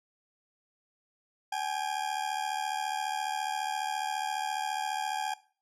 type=ring-modulated tone; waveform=40% pulse; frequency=808 Hz; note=G#5; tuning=48 cents flat; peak=-27 dBFS; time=1.52-5.34 s; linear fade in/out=5 ms; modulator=37.3 Hz; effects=noise-tail reverb RT60 0.4 s tail -18 dB re dry + low-pass 10000 Hz 12 dB/octave